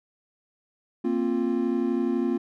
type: chord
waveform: triangle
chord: Bb suspended second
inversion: none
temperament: equal with one note detuned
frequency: 233.1 / 265.1 / 349.2 Hz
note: Bb3 / C4 / F4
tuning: 0 / +23 / 0 cents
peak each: -25 dBFS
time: 1.04-2.38 s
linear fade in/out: 10 ms
effects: none